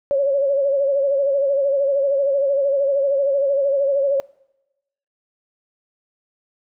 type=tone with vibrato; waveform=sine; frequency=554.4 Hz; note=C#5; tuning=in tune; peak=-15 dBFS; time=0.11-4.2 s; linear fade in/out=0 ms; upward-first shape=sine; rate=13 Hz; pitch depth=55 cents each way; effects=noise-tail reverb RT60 0.9 s tail -23 dB re dry